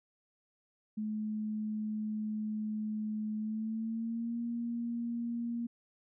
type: tone with pitch glide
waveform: sine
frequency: 214.4 to 235.2 Hz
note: A3 to A#3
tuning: -45 to +16 cents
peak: -33 dBFS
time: 0.97-5.67 s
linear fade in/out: 10 ms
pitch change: +161 cents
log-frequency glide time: 3.37-4.39 s
effects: none